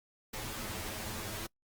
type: noise with comb filter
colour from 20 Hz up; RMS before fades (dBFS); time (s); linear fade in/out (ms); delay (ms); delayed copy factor
pink; -40; 0.33-1.47; 10; 9.3; +0.95
effects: noise-tail reverb RT60 0.1 s tail -26 dB re dry + Opus 48 kbps